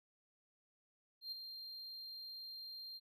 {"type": "tone with ADSR envelope", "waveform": "triangle", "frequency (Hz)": 4186, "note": "C8", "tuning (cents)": 0, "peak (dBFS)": -39, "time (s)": [1.21, 3], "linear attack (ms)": 110, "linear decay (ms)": 10, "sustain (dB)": -7, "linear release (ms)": 35, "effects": []}